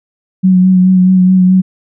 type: tone with vibrato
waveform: sine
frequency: 185 Hz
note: F#3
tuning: in tune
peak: -4 dBFS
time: 0.43-1.62 s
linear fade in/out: 20 ms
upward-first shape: sine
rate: 4.7 Hz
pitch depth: 24 cents each way
effects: none